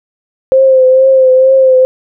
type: tone with vibrato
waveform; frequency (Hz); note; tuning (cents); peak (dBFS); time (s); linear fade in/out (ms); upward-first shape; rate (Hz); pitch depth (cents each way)
sine; 523.3; C5; 0; -3; 0.52-1.85; 0; triangle; 2.2; 38
effects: none